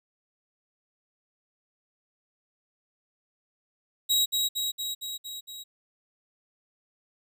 sawtooth tone with echo, 3831 Hz, A#7, 47 cents sharp, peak -18 dBFS, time 4.09-4.26 s, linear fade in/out 20 ms, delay 230 ms, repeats 6, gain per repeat -3 dB, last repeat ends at 5.64 s, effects none

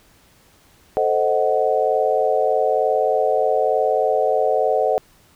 sine chord, A diminished seventh, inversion none, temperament equal with one note detuned, 440 / 523.3 / 622.3 / 743.4 Hz, A4 / C5 / Eb5 / Gb5, 0 / 0 / 0 / +8 cents, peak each -21 dBFS, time 0.97-4.98 s, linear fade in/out 0 ms, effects pink hiss -54 dBFS RMS until 5.35 s

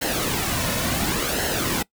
pink noise with flanger, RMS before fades -24 dBFS, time 0.01-1.83 s, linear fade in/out 10 ms, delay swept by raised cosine 0.84 to 2.54 ms, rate 0.7 Hz, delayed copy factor -0.6, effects noise-tail reverb RT60 0.1 s tail -22 dB re dry

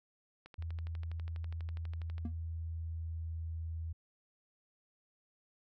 click train, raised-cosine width 0.3 ms, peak -36 dBFS, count 22, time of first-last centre 0.46-2.181 s, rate 12.2 Hz
sine tone with pitch glide, 82.41 to 81.6 Hz, E2 to E2, 0 to -17 cents, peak -37 dBFS, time 0.58-3.93 s, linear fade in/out 10 ms, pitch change -17 cents, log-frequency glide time 1.89-3.52 s
triangle tone with exponential decay, 233.1 Hz, A#3, in tune, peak -32 dBFS, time 2.25-2.34 s, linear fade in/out 2 ms, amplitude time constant 19 ms
effects none

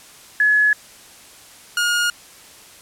sine / sawtooth tone pair in turn, 1699 / 1428.7 Hz, G#6 / F6, +39 / +39 cents, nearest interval minor third, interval 300 cents, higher first, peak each -12 / -13 dBFS, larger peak first, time 0.4-0.73 / 1.77-2.1 s, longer neither, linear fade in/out 2 ms, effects white hiss -44 dBFS RMS until 2.81 s + low-pass 11000 Hz 12 dB/octave

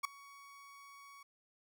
30% pulse tone with ADSR envelope, 1121 Hz, C#6, 19 cents sharp, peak -27 dBFS, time 0.03-1.23 s, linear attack 19 ms, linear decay 4 ms, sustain -24 dB, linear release 5 ms, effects none

